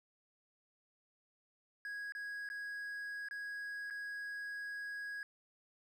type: tone with dropouts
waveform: triangle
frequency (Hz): 1655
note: G#6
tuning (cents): -6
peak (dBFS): -39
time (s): 1.85-5.23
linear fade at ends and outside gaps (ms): 1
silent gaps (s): 2.122-2.15 / 2.489-2.5 / 3.286-3.31 / 3.901-3.907
effects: none